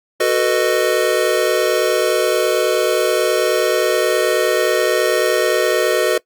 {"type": "chord", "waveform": "square", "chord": "B dominant seventh", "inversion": "second", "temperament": "just", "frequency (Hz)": [370.4, 444.5, 493.9, 617.4], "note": ["F#4", "A4", "B4", "D#5"], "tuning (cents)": [2, 18, 0, -14], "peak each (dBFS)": -20, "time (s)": [0.2, 6.18], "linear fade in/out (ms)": 5, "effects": ["noise-tail reverb RT60 0.1 s tail -21 dB re dry", "Opus 48 kbps"]}